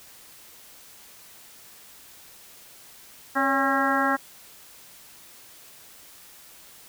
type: harmonic tone with a mistuned harmonic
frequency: 270.8 Hz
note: C#4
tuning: 40 cents flat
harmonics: 1 / 2 / 3 / 4 / 5 / 6 / 7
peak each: -27 / -30 / -27 / -28 / -27 / -27 / -32 dBFS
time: 3.35-4.17 s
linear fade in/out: 20 ms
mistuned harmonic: 2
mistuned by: +59 cents
effects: white hiss -49 dBFS RMS until 6.88 s